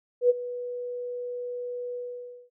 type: tone with ADSR envelope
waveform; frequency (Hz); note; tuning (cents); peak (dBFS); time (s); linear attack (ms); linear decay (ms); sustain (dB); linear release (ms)
sine; 490; B4; -14; -14; 0.21-2.5; 87; 25; -17; 550
effects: none